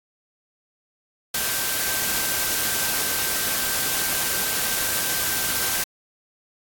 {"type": "tone in noise", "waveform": "sine", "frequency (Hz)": 1562, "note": "G6", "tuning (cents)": -7, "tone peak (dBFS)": -34, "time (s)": [1.34, 5.84], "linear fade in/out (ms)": 5, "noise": "white", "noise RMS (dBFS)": -24, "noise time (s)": [1.34, 5.84], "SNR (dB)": -13, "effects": ["AAC 64 kbps"]}